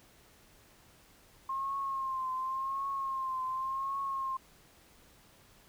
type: tone with vibrato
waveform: sine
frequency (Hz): 1066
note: C6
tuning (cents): +32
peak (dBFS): -32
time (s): 1.49-4.37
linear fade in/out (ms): 5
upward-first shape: triangle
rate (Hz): 0.9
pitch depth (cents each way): 58
effects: pink hiss -61 dBFS RMS until 5.68 s